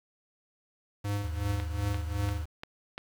square tone with tremolo, 101.9 Hz, G#2, 32 cents flat, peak -28 dBFS, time 1.04-2.44 s, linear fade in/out 10 ms, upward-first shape triangle, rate 2.7 Hz, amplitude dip 90%
sine tone with pitch glide, 77.78 to 77.24 Hz, D#2 to D#2, 0 to -12 cents, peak -32 dBFS, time 1.23-2.46 s, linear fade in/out 20 ms, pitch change -12 cents, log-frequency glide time 1.46-2.04 s
click train, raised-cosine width 0.3 ms, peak -22 dBFS, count 5, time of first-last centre 1.6-2.979 s, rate 2.9 Hz
effects 8-bit

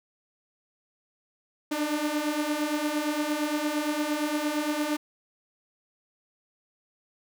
sawtooth beating tone pair, 293.7 / 302.4 Hz, D4 / D#4, 0 / -49 cents, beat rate 8.7 Hz, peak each -27 / -24 dBFS, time 1.71-4.97 s, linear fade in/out 10 ms, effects none

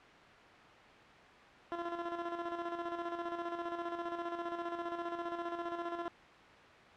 15% pulse tone with tremolo, 342.5 Hz, F4, 34 cents flat, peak -29 dBFS, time 1.72-6.08 s, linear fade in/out 0 ms, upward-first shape square, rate 15 Hz, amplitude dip 50%, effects white hiss -55 dBFS RMS until 6.96 s + low-pass 2000 Hz 12 dB/octave

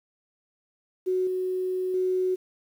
sine tone with level steps, 370 Hz, F#4, in tune, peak -22 / -25 / -22 dBFS, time 1.06-2.36 s, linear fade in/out 20 ms, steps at 1.27 / 1.94 s, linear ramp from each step 2 ms, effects 9-bit

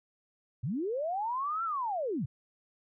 sine linear two-way sweep, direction up then down, 100 to 1374 to 100 Hz, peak -30 dBFS, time 0.63-2.26 s, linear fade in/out 10 ms, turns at 1.64 s, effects none

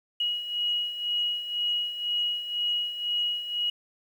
sine beating tone pair, 2900 / 2902 Hz, F#7 / F#7, -35 / -34 cents, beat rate 2 Hz, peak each -33 / -27 dBFS, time 0.2-3.7 s, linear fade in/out 5 ms, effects 9-bit

